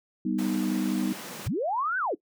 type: chord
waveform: sine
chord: G augmented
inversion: none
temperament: equal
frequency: 196 / 246.9 / 311.1 Hz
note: G3 / B3 / D#4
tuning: 0 / 0 / 0 cents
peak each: -29 dBFS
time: 0.25-1.13 s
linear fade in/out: 5 ms
type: high-pass noise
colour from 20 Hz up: pink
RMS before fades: -40 dBFS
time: 0.38-1.48 s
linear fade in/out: 10 ms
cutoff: 150 Hz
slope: 48 dB/octave
type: linear two-way sweep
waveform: sine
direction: up then down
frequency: 62 to 1568 to 262.4 Hz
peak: -25 dBFS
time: 1.46-2.15 s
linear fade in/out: 10 ms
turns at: 1.98 s
effects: noise-tail reverb RT60 0.1 s tail -19 dB re dry